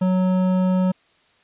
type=tone with hard clipping; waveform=triangle; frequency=185 Hz; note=F#3; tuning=in tune; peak=-18 dBFS; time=0.01-0.92 s; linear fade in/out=10 ms; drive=15 dB; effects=white hiss -59 dBFS RMS until 1.43 s + resampled to 8000 Hz